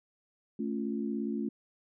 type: chord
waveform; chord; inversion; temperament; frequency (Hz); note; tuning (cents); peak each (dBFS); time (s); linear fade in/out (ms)
sine; A augmented; none; equal; 220 / 277.2 / 349.2; A3 / C#4 / E#4; 0 / 0 / 0; -33 / -36 / -38; 0.59-1.49; 5
effects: none